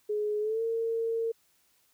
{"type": "tone with pitch glide", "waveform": "sine", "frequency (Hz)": [420.4, 455.8], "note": ["G#4", "A#4"], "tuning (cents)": [21, -39], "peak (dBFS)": -27, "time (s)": [0.09, 1.32], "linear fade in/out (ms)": 10, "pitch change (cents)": 140, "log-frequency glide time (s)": [0.4, 0.62], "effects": ["white hiss -68 dBFS RMS until 1.93 s"]}